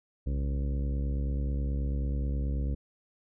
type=harmonic tone with a mistuned harmonic; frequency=69.3 Hz; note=C#2; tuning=in tune; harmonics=1 / 2 / 3 / 4 / 5 / 6 / 7 / 8; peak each=-28 / -36 / -41 / -42 / -50 / -53 / -48 / -53 dBFS; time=0.26-2.75 s; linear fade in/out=10 ms; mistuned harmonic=1; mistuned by=-140 cents; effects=none